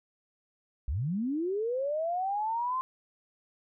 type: linear sweep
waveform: sine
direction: up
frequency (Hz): 54.1 to 1054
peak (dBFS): -28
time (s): 0.88-2.81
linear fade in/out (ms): 0
effects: none